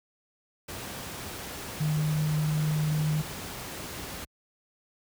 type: tone in noise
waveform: sine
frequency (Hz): 153.1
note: D#3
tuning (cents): -28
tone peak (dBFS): -24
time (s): 1.8-3.22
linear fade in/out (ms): 10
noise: pink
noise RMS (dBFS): -38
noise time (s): 0.68-4.25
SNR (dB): +11
effects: high-pass 60 Hz 12 dB/octave